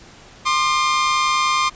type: tone pair together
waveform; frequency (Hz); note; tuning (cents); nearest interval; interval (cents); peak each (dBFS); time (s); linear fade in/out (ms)
sawtooth; 1055 / 1204.9; C6 / D6; +14 / +44; major second; 230; -15; 0.45-1.7; 20
effects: pink hiss -44 dBFS RMS until 1.75 s + resampled to 16000 Hz